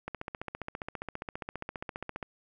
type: click train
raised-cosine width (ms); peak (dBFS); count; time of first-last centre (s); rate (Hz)
0.5; -21; 33; 0.08-2.228; 14.9
effects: none